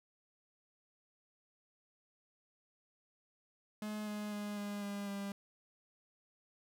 45% pulse tone with pitch steps, 212 / 209.4 / 206.9 / 204.4 / 202 / 199.52 Hz, G#3 / G#3 / G#3 / G#3 / G#3 / G3, +36 / +15 / -6 / -27 / -48 / +31 cents, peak -39 dBFS, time 3.82-5.32 s, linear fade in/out 2 ms, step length 250 ms, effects none

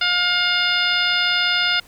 harmonic tone, 711 Hz, F5, 31 cents sharp, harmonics 1 / 2 / 3 / 4 / 5 / 6 / 7, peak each -31 / -21 / -24 / -23 / -23 / -30 / -26 dBFS, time 0.01-1.8 s, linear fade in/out 5 ms, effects pink hiss -49 dBFS RMS until 1.87 s

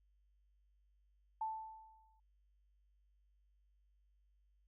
sine tone with exponential decay, 880 Hz, A5, in tune, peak -35 dBFS, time 1.41-2.2 s, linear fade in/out 5 ms, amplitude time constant 170 ms, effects added 50 Hz sine -70 dBFS peak until 4.67 s

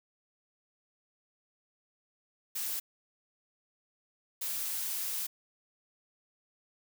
blue noise bursts at uneven times, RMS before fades -35 dBFS, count 2, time 2.55-2.8 / 4.41-5.27 s, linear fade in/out 10 ms, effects none

